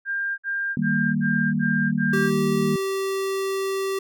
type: tone bursts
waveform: sine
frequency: 1598 Hz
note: G6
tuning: 33 cents sharp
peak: -23 dBFS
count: 6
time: 0.05-2.305 s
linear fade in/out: 50 ms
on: 330 ms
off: 55 ms
type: chord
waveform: sine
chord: Eb major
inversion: none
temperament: equal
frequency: 155.56 / 196 / 233.1 Hz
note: Eb3 / G3 / Bb3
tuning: 0 / 0 / 0 cents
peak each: -26 / -24 / -24 dBFS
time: 0.77-2.76 s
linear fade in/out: 2 ms
type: tone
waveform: square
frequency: 387.6 Hz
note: G4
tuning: 20 cents flat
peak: -24 dBFS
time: 2.13-3.99 s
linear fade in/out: 5 ms
effects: none